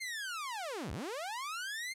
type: linear two-way sweep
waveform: sawtooth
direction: down then up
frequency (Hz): 2139 to 54.2 to 2139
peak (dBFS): -34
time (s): 0-1.94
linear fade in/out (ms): 20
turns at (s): 0.92
effects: low-pass 11000 Hz 12 dB/octave